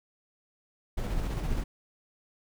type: noise with tremolo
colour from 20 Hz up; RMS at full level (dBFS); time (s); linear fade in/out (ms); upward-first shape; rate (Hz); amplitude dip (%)
brown; -29; 0.97-1.64; 10; square; 15; 30
effects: none